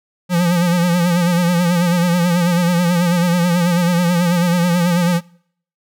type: tone with vibrato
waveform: square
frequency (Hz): 174.61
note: F3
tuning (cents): 0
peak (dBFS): -13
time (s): 0.29-5.21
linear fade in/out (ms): 50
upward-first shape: sine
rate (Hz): 9.2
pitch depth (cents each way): 60
effects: noise-tail reverb RT60 0.6 s tail -24 dB re dry